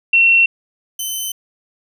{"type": "tone pair in turn", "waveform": ["sine", "10% pulse"], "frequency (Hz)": [2718, 3051], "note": ["F7", "G7"], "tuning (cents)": [-48, -48], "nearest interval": "major second", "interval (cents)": 200, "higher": "second", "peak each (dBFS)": [-8, -13], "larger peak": "first", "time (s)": [[0.13, 0.46], [0.99, 1.32]], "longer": "neither", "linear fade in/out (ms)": 5, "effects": []}